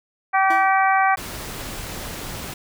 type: harmonic tone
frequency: 384.9 Hz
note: G4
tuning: 32 cents flat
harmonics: 2 / 3 / 4 / 5 / 6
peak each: -17 / -21 / -23 / -25 / -27 dBFS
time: 0.33-1.16 s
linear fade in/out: 20 ms
type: tone with exponential decay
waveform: 25% pulse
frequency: 329.6 Hz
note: E4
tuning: in tune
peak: -22 dBFS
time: 0.5-0.82 s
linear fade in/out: 5 ms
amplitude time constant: 68 ms
type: noise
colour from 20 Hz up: pink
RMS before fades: -32 dBFS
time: 1.17-2.54 s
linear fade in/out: 5 ms
effects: none